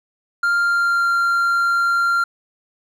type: tone with pitch glide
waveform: triangle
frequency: 1396.9 to 1384.8 Hz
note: F6 to F6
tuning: 0 to -15 cents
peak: -13 dBFS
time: 0.43-2.24 s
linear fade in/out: 5 ms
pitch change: -15 cents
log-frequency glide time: 0.6-1.1 s
effects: none

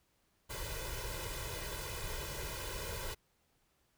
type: noise with comb filter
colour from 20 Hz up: pink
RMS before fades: -41 dBFS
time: 0.49-3.15 s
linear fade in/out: 20 ms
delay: 2 ms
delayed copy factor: +0.95
effects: pink hiss -75 dBFS RMS until 3.97 s

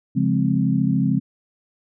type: chord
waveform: sine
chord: Db major seventh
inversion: none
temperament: equal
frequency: 138.59 / 174.61 / 207.7 / 261.6 Hz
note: Db3 / F3 / Ab3 / C4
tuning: 0 / 0 / 0 / 0 cents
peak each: -22 dBFS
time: 0.15-1.2 s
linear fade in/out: 20 ms
effects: none

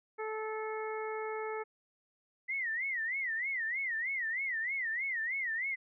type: harmonic tone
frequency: 435.6 Hz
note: A4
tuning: 17 cents flat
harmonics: 1 / 2 / 3 / 4 / 5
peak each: -37 / -42 / -44 / -48 / -46 dBFS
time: 0.18-1.64 s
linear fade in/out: 20 ms
type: tone with vibrato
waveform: sine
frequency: 1975.5 Hz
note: B6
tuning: in tune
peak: -32 dBFS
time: 2.48-5.76 s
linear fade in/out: 20 ms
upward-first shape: sine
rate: 3.2 Hz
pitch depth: 190 cents each way
effects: none

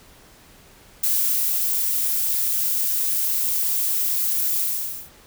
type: noise with ADSR envelope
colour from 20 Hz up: violet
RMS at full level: -20 dBFS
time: 1.03-5.1 s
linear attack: 8 ms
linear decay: 570 ms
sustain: -2 dB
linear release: 500 ms
effects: pink hiss -50 dBFS RMS until 5.26 s

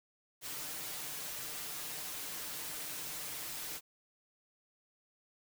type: noise with comb filter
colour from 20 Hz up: white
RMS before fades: -42 dBFS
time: 0.41-3.81 s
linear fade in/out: 50 ms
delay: 6.6 ms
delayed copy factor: +0.6
effects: none

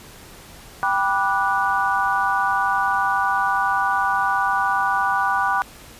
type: chord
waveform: sine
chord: G major seventh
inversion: none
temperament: just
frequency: 784 / 980 / 1176 / 1470 Hz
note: G5 / B5 / D6 / F#6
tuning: 0 / -14 / +2 / -12 cents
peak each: -23 dBFS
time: 0.83-5.62 s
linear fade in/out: 0 ms
effects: pink hiss -43 dBFS RMS until 5.99 s + resampled to 32000 Hz

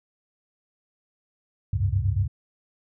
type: tone cluster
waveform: sine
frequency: 68.8 / 93.7 / 102.2 / 132.3 Hz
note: C#2 / F#2 / G#2 / C3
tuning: -12 / +22 / -27 / +20 cents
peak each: -29 / -24 / -25 / -32 dBFS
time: 1.73-2.28 s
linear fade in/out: 5 ms
effects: none

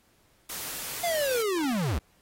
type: noise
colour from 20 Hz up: white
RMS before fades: -36 dBFS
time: 0.49-1.43 s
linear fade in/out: 10 ms
type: linear sweep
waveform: square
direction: down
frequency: 711 to 54 Hz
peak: -26 dBFS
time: 1.03-1.99 s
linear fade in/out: 10 ms
effects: pink hiss -65 dBFS RMS until 2.21 s + AAC 48 kbps

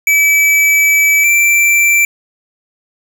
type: tone pair in turn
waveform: square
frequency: 2300 / 2344 Hz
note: D7 / D7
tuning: -37 / -4 cents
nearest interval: unison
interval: 33 cents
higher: second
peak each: -8 dBFS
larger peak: neither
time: 0.07-1.24 / 1.24-2.05 s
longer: first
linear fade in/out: 2 ms
effects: none

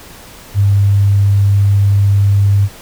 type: tone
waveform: sine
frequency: 100 Hz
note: G2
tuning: 35 cents sharp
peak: -7 dBFS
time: 0.54-2.69 s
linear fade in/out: 50 ms
effects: pink hiss -36 dBFS RMS until 2.81 s

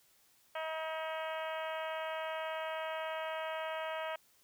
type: harmonic tone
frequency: 318.3 Hz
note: D#4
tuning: 39 cents sharp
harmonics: 2 / 3 / 4 / 5 / 6 / 7 / 8 / 9 / 10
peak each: -39 / -43 / -45 / -47 / -49 / -50 / -51 / -52 / -53 dBFS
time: 0.55-4.16 s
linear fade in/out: 5 ms
effects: white hiss -68 dBFS RMS until 4.43 s

